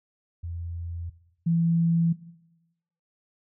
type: tone pair in turn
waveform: sine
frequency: 85 / 167.27 Hz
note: F2 / E3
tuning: -46 / +26 cents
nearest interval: octave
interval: 1172 cents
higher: second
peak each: -31 / -20 dBFS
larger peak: second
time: 0.43-1.1 / 1.46-2.13 s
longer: neither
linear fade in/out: 10 ms
effects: noise-tail reverb RT60 0.9 s tail -17 dB re dry